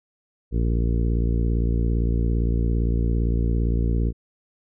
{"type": "harmonic tone", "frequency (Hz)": 57.6, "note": "A#1", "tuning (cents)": -20, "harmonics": [1, 2, 3, 4, 5, 6, 7, 8], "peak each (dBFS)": [-20, -26, -30, -32, -34, -36, -37, -38], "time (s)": [0.51, 4.13], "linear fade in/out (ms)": 50, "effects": []}